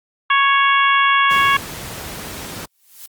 harmonic tone, 554.4 Hz, C#5, in tune, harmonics 2 / 3 / 4 / 5 / 6, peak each -14 / -18 / -20 / -22 / -24 dBFS, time 0.3-1.57 s, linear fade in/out 5 ms
pink noise, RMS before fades -30 dBFS, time 1.3-2.66 s, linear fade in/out 10 ms
blue noise with exponential growth, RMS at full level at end -33 dBFS, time 2.66-3.06 s, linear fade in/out 0 ms, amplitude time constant 85 ms
effects high-pass 60 Hz 12 dB/octave + Opus 32 kbps

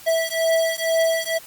square beating tone pair, 654 / 656.1 Hz, E5 / E5, -14 / -8 cents, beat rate 2.1 Hz, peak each -22 dBFS, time 0.06-1.39 s, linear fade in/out 20 ms, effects white hiss -43 dBFS RMS until 1.46 s + Opus 48 kbps

